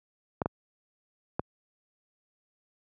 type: clicks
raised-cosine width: 1 ms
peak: -13 dBFS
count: 3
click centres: 0.418 / 0.459 / 1.395 s
effects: high-pass 80 Hz 12 dB/octave